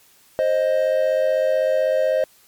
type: tone pair together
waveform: triangle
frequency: 526.3 / 622.3 Hz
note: C5 / D#5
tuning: +10 / 0 cents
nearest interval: minor third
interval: 290 cents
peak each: -17 dBFS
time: 0.39-2.24 s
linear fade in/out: 0 ms
effects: white hiss -54 dBFS RMS until 2.47 s + MP3 96 kbps